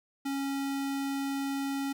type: tone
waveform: square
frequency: 275.7 Hz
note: C#4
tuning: 9 cents flat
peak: -31 dBFS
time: 0.25-1.93 s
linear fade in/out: 10 ms
effects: 12-bit